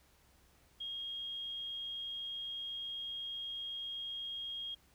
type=tone; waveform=sine; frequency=3256 Hz; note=G#7; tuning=35 cents flat; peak=-39 dBFS; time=0.8-4.75 s; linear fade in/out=10 ms; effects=added 65 Hz sine -70 dBFS peak until 4.94 s + pink hiss -68 dBFS RMS until 4.94 s